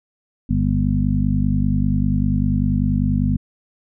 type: harmonic tone with a mistuned harmonic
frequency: 50.2 Hz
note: G1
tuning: 42 cents sharp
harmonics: 1 / 2 / 3 / 4 / 5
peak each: -22 / -22 / -22 / -22 / -22 dBFS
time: 0.49-3.37 s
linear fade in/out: 10 ms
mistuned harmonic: 5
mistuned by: -36 cents
effects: none